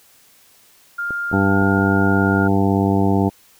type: tone with pitch glide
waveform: sine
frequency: 1403 to 1416 Hz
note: F6 to F6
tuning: +8 to +23 cents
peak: -21 dBFS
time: 0.98-2.48 s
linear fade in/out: 10 ms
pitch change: +15 cents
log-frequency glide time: 1.4-1.57 s
type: clicks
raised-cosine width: 2 ms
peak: -18 dBFS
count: 4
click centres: 1.107 / 1.315 / 1.621 / 1.786 s
type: harmonic tone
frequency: 98 Hz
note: G2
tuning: in tune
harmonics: 1 / 2 / 3 / 4 / 5 / 7 / 8 / 9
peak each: -20 / -18 / -20 / -23 / -28 / -26 / -28 / -27 dBFS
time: 1.32-3.3 s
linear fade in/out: 20 ms
effects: white hiss -52 dBFS RMS until 3.59 s